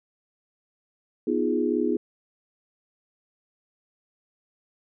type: chord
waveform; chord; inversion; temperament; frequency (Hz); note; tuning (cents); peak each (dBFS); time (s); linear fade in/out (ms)
sine; F half-diminished seventh; second; equal; 246.9 / 311.1 / 349.2 / 415.3; Cb4 / Eb4 / F4 / Ab4; 0 / 0 / 0 / 0; -27; 1.27-1.97; 5
effects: none